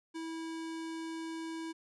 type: tone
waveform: square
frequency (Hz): 325.8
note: E4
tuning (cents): -20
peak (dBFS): -39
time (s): 0.14-1.73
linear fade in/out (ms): 20
effects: resampled to 22050 Hz